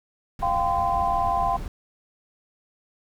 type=noise; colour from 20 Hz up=brown; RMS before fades=-33 dBFS; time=0.39-1.68 s; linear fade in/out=2 ms
type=chord; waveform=sine; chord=F suspended second; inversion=none; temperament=equal with one note detuned; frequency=698.5 / 784 / 1029.1 Hz; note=F5 / G5 / C6; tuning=0 / 0 / -29 cents; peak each=-25 dBFS; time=0.42-1.57 s; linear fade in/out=10 ms
effects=none